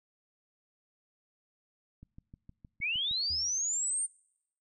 click train, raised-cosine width 5 ms, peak -37 dBFS, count 8, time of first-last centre 2.03-3.112 s, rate 6.47 Hz
sine linear sweep, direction up, 2148 to 8980 Hz, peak -29 dBFS, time 2.81-4.07 s, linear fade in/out 20 ms
triangle tone with exponential decay, 80.2 Hz, E2, 47 cents flat, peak -38 dBFS, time 3.3-3.66 s, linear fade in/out 5 ms, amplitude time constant 77 ms
effects noise-tail reverb RT60 0.8 s tail -26 dB re dry

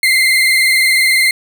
35% pulse tone with vibrato, 2093 Hz, C7, in tune, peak -7 dBFS, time 0.03-1.31 s, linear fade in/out 2 ms, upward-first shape sine, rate 20 Hz, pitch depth 55 cents each way, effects none

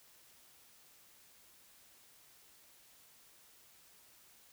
silence, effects white hiss -63 dBFS RMS until 4.52 s

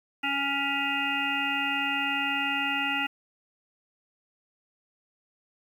harmonic tone with a mistuned harmonic, 279.7 Hz, C#4, 16 cents sharp, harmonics 1 / 3 / 5 / 7 / 9 / 10, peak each -35 / -33 / -33 / -33 / -32 / -31 dBFS, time 0.23-3.07 s, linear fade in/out 10 ms, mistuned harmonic 3, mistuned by -24 cents, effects 9-bit

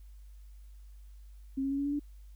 sine tone with pitch steps, 268.9 / 273.1 / 277.4 / 281.8 / 286.2 / 290.7 Hz, C4 / C#4 / C#4 / C#4 / D4 / D4, +47 / -26 / +1 / +29 / -45 / -18 cents, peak -29 dBFS, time 1.57-1.996 s, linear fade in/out 10 ms, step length 71 ms, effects added 50 Hz sine -48 dBFS peak until 2.35 s + white hiss -71 dBFS RMS until 2.35 s

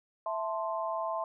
sine chord, A minor, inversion second, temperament equal, 659.3 / 880 / 1046.5 Hz, E5 / A5 / C6, 0 / 0 / 0 cents, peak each -34 / -37 / -35 dBFS, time 0.26-1.24 s, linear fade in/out 2 ms, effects none

